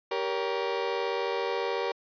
30% pulse chord, G diminished, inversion none, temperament just, 392 / 470.4 / 564.5 Hz, G4 / Bb4 / Db5, 0 / +16 / +31 cents, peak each -30 / -28 / -32 dBFS, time 0.11-1.92 s, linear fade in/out 5 ms, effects resampled to 11025 Hz

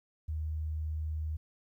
sine tone, 77.78 Hz, D#2, in tune, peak -32 dBFS, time 0.28-1.37 s, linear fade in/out 10 ms, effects 12-bit

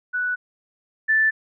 sine tone pair in turn, 1480 / 1760 Hz, F#6 / A6, 0 / 0 cents, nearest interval minor third, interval 300 cents, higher second, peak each -21 / -15 dBFS, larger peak second, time 0.13-0.36 / 1.08-1.31 s, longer neither, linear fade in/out 20 ms, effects none

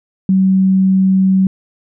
sine tone, 190 Hz, F#3, 46 cents sharp, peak -8 dBFS, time 0.29-1.47 s, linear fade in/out 2 ms, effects none

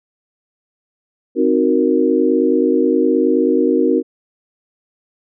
sine chord, C half-diminished seventh, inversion none, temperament equal, 261.6 / 311.1 / 370 / 466.2 Hz, C4 / Eb4 / Gb4 / Bb4, 0 / 0 / 0 / 0 cents, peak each -17 dBFS, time 1.35-4.03 s, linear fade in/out 50 ms, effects none

